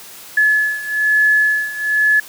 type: beating tone pair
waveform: sine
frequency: 1712 / 1713.1 Hz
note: A6 / A6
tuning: -48 / -47 cents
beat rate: 1.1 Hz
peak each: -14 / -17 dBFS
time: 0.37-2.2 s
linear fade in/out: 5 ms
effects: white hiss -37 dBFS RMS until 2.28 s + high-pass 150 Hz 12 dB/octave